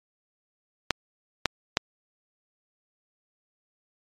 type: clicks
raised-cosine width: 0.2 ms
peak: -3 dBFS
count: 3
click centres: 0.907 / 1.457 / 1.771 s
effects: low-pass 7000 Hz 12 dB/octave + MP3 96 kbps